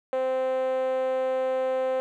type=tone with band-pass filter; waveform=5% pulse; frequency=260 Hz; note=C4; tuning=11 cents flat; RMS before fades=-26 dBFS; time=0.13-2 s; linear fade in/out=0 ms; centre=560 Hz; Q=9; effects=none